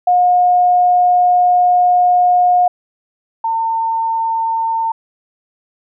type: tone pair in turn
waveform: sine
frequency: 718 / 904.6 Hz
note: F5 / A5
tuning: +48 / +48 cents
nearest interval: major third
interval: 400 cents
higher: second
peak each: -8 / -14 dBFS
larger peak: first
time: 0.07-2.68 / 3.44-4.92 s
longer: first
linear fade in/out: 5 ms
effects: none